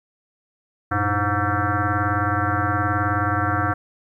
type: tone with frequency modulation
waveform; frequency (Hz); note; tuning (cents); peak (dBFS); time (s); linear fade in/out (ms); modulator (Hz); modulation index
sine; 722; F#5; -43; -18; 0.91-3.74; 10; 209; 4.2
effects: 10-bit